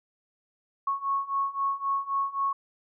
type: beating tone pair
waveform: sine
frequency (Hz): 1100 / 1103.8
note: C#6 / C#6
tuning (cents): -14 / -8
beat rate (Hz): 3.8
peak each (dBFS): -30 / -28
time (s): 0.87-2.53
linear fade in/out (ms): 5
effects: none